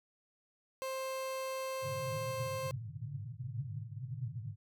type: tone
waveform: 30% pulse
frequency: 527 Hz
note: C5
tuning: 12 cents sharp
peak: -34 dBFS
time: 0.82-2.71 s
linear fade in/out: 0 ms
type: band-pass noise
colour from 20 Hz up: pink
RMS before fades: -42 dBFS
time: 1.81-4.56 s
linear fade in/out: 50 ms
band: 100 to 150 Hz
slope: 96 dB/octave
effects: none